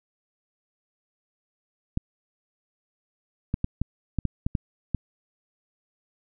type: clicks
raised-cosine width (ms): 5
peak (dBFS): -12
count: 9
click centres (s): 1.974 / 3.541 / 3.644 / 3.816 / 4.187 / 4.253 / 4.465 / 4.552 / 4.947
effects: none